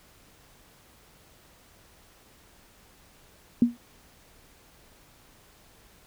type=tone with exponential decay; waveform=sine; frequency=238.5 Hz; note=A#3; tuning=40 cents sharp; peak=-12 dBFS; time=3.62-3.77 s; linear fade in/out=2 ms; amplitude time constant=31 ms; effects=pink hiss -57 dBFS RMS until 6.06 s